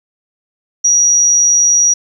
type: tone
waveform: sine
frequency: 5770 Hz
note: F#8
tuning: 44 cents flat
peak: -7 dBFS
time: 0.84-1.94 s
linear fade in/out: 10 ms
effects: 8-bit